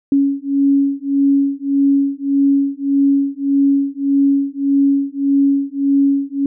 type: beating tone pair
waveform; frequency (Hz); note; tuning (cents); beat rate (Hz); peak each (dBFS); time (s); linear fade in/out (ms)
sine; 277.2 / 278.9; C#4 / C#4; 0 / +11; 1.7; -15; 0.12-6.46; 2
effects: none